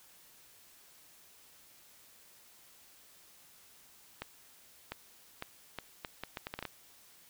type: accelerating click train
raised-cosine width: 0.3 ms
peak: -22 dBFS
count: 12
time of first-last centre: 4.22-6.653 s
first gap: 700 ms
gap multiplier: 0.72
effects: white hiss -60 dBFS RMS until 7.29 s